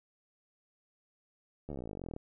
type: slowing click train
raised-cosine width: 2 ms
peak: -28 dBFS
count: 26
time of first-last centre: 1.69-2.164 s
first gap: 13 ms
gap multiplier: 1.03
effects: none